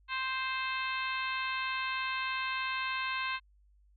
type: harmonic tone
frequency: 523.3 Hz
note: C5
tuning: in tune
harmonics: 2 / 3 / 4 / 5 / 6 / 7 / 8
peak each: -36 / -38 / -40 / -38 / -45 / -45 / -46 dBFS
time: 0.08-3.4 s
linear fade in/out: 50 ms
effects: added 50 Hz sine -61 dBFS peak until 3.96 s